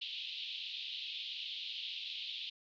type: band-pass noise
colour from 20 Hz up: white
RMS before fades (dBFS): -43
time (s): 0.01-2.5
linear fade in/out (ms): 10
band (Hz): 2800 to 3900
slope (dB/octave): 48
effects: none